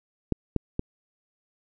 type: clicks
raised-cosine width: 3 ms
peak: -10 / -10 / -13 dBFS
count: 3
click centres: 0.323 / 0.563 / 0.794 s
effects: none